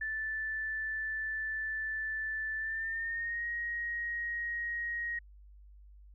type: tone with pitch glide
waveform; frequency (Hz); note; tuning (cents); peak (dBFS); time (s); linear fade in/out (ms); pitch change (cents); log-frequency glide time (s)
sine; 1757 to 1883.1; A6 to A#6; -3 to +17; -33; 0.01-5.19; 5; +120; 2.57-3.46
effects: added 50 Hz sine -52 dBFS peak until 6.14 s